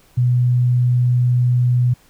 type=tone; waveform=sine; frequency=123.47 Hz; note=B2; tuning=in tune; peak=-12 dBFS; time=0.17-1.94 s; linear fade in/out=10 ms; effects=pink hiss -53 dBFS RMS until 2.09 s